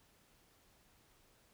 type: silence
effects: pink hiss -69 dBFS RMS until 1.53 s